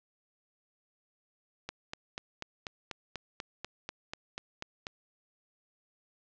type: click train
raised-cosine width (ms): 0.2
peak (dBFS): -20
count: 14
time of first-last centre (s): 1.69-4.868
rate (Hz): 4.09
effects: low-pass 6000 Hz 12 dB/octave